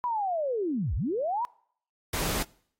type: linear two-way sweep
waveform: sine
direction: down then up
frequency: 1001 to 44.83 to 1001 Hz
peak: -26 dBFS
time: 0.04-1.45 s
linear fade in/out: 0 ms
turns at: 0.95 s
type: noise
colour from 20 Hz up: pink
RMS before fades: -30 dBFS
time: 2.13-2.43 s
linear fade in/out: 5 ms
effects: noise-tail reverb RT60 0.6 s tail -24 dB re dry + AAC 48 kbps